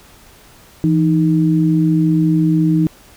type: tone pair together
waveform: sine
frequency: 165.6 / 311.3 Hz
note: E3 / D#4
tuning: +8 / +1 cents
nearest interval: major seventh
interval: 1093 cents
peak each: -13 / -14 dBFS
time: 0.84-2.87 s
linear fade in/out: 0 ms
effects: pink hiss -45 dBFS RMS until 3.16 s